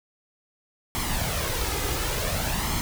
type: noise with flanger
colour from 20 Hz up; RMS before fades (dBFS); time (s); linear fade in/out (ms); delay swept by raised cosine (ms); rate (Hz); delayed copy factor
pink; -27; 0.95-2.81; 0; 0.94 to 2.44; 0.56; +0.55
effects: none